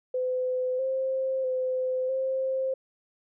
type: tone with pitch steps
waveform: sine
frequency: 508 / 527 / 513 / 527 Hz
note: B4 / C5 / C5 / C5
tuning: +49 / +12 / -34 / +12 cents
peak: -25 dBFS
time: 0.14-2.74 s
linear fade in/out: 5 ms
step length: 650 ms
effects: none